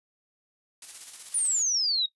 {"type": "noise with tremolo", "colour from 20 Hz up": "blue", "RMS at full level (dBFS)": -39, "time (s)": [0.82, 1.63], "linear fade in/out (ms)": 2, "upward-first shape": "square", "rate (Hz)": 16, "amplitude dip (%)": 40}
{"type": "exponential sweep", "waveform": "sine", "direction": "down", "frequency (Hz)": [9690, 3729], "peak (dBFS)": -23, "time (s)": [1.34, 2.06], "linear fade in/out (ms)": 5}
{"effects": ["noise-tail reverb RT60 0.1 s tail -17 dB re dry", "resampled to 24000 Hz"]}